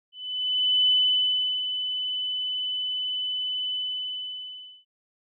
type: tone with ADSR envelope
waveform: sine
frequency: 3006 Hz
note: F#7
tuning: 27 cents sharp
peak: -17 dBFS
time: 0.12-4.85 s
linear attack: 760 ms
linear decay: 750 ms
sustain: -9 dB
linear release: 1100 ms
effects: none